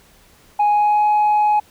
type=tone with pitch glide; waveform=sine; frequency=830.6 to 840.7 Hz; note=G#5 to G#5; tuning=0 to +21 cents; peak=-10 dBFS; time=0.59-1.6 s; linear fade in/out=10 ms; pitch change=+21 cents; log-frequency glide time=0.7-1.06 s; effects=tanh soft clip ceiling -11 dBFS + pink hiss -51 dBFS RMS until 1.7 s